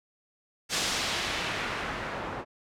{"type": "noise with low-pass filter sweep", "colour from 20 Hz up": "white", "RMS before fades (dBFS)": -32, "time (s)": [0.69, 2.45], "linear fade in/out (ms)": 50, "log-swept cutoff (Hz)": [6500, 980], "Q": 0.89, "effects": []}